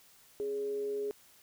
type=tone with frequency modulation; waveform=sine; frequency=415.3 Hz; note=G#4; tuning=in tune; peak=-32 dBFS; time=0.4-1.11 s; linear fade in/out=0 ms; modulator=149 Hz; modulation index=0.22; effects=white hiss -61 dBFS RMS until 1.42 s